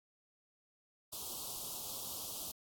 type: band-stop noise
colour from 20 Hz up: white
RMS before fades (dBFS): -43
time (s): 1.12-2.52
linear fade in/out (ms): 10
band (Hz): 1200 to 3000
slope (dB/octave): 48
effects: AAC 64 kbps